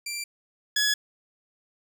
15% pulse tone pair in turn, 2358 / 1689 Hz, D7 / G#6, +6 / +29 cents, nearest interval tritone, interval 577 cents, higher first, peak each -24 / -15 dBFS, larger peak second, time 0.06-0.24 / 0.76-0.94 s, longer neither, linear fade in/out 5 ms, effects none

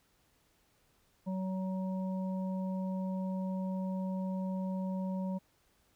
harmonic tone, 188 Hz, F#3, 28 cents sharp, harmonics 1 / 3 / 5, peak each -33 / -43 / -47 dBFS, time 1.26-5.39 s, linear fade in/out 20 ms, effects pink hiss -71 dBFS RMS until 5.95 s

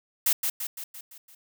blue noise with echo, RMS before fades -22 dBFS, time 0.26-0.33 s, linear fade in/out 5 ms, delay 170 ms, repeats 6, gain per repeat -5 dB, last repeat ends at 1.35 s, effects none

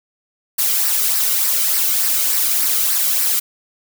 blue noise with flanger, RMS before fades -17 dBFS, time 0.58-3.4 s, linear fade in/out 10 ms, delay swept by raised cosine 0.29 to 1.17 ms, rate 3.4 Hz, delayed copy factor -0.5, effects none

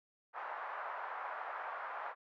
white band-pass noise, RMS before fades -43 dBFS, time 0.33-2.15 s, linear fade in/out 50 ms, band 670 to 1400 Hz, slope 24 dB/octave, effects none

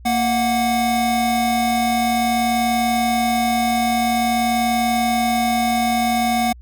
square tone pair together, 231.5 / 735 Hz, A#3 / F#5, -12 / -12 cents, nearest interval octave + minor sixth, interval 2000 cents, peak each -21 / -19 dBFS, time 0.05-6.53 s, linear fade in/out 10 ms, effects added 60 Hz sine -38 dBFS peak until 6.61 s

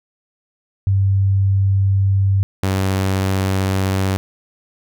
sine / sawtooth tone pair in turn, 97.6 / 95.7 Hz, G2 / G2, -7 / -41 cents, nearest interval unison, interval 34 cents, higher first, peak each -12 dBFS, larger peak neither, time 0.87-2.43 / 2.63-4.17 s, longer first, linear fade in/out 0 ms, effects none

